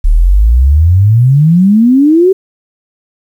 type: exponential sweep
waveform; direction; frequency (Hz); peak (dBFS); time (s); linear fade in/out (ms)
sine; up; 35.4 to 391.1; -3; 0.04-2.33; 10
effects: 7-bit